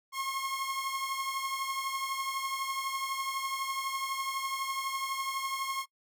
sawtooth beating tone pair, 1076 / 1088 Hz, C6 / C#6, +48 / -33 cents, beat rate 12 Hz, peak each -30 / -35 dBFS, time 0.12-5.86 s, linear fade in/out 50 ms, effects noise-tail reverb RT60 0.1 s tail -21 dB re dry

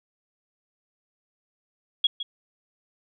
sine tone with echo, 3322 Hz, G#7, in tune, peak -16 dBFS, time 2.04-2.07 s, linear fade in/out 5 ms, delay 160 ms, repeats 1, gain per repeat -12 dB, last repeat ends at 2.23 s, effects none

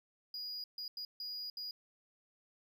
triangle tone bursts at uneven times, 4895 Hz, D#8, 29 cents flat, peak -39 dBFS, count 5, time 0.34-0.64 / 0.78-0.88 / 0.97-1.05 / 1.2-1.5 / 1.57-1.71 s, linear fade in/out 2 ms, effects none

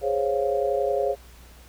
sine chord, Db major seventh, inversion second, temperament equal, 415.3 / 523.3 / 554.4 / 698.5 Hz, Ab4 / C5 / Db5 / F5, 0 / 0 / 0 / 0 cents, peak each -26 / -28 / -25 / -29 dBFS, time 0.01-1.16 s, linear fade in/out 50 ms, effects added 60 Hz sine -47 dBFS peak until 1.68 s + pink hiss -52 dBFS RMS until 1.68 s

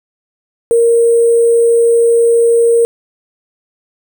sine tone with sample-and-hold, 466.2 Hz, A#4, in tune, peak -6 dBFS, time 0.71-2.85 s, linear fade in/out 0 ms, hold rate 8820 Hz, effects none

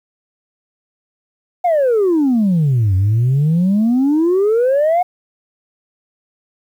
sine exponential two-way sweep, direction down then up, 734 to 91.7 to 734 Hz, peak -9 dBFS, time 1.64-5.03 s, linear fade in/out 10 ms, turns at 2.95 s, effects tanh soft clip ceiling -9 dBFS + 8-bit

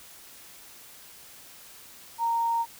sine tone, 926 Hz, A#5, 12 cents flat, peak -23 dBFS, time 2.18-2.66 s, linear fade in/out 50 ms, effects white hiss -49 dBFS RMS until 2.79 s

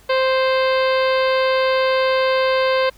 harmonic tone with a mistuned harmonic, 523.3 Hz, C5, in tune, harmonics 1 / 2 / 3 / 4 / 5 / 6 / 7 / 8 / 9, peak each -16 / -22 / -26 / -28 / -30 / -32 / -33 / -34 / -35 dBFS, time 0.09-2.9 s, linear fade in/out 10 ms, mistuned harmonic 6, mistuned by -29 cents, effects added 50 Hz sine -50 dBFS peak until 2.97 s + pink hiss -51 dBFS RMS until 2.97 s

